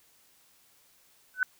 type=tone with exponential growth; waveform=sine; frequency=1506 Hz; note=F#6; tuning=30 cents sharp; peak=-18 dBFS; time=1.34-1.43 s; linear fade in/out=1 ms; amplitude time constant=19 ms; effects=white hiss -63 dBFS RMS until 1.59 s